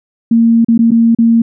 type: tone with dropouts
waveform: sine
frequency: 230 Hz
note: A#3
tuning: 23 cents flat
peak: -5 dBFS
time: 0.31-1.42 s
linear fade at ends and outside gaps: 5 ms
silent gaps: 0.647-0.684 / 0.778-0.79 / 0.908-0.916 / 1.149-1.186 s
effects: none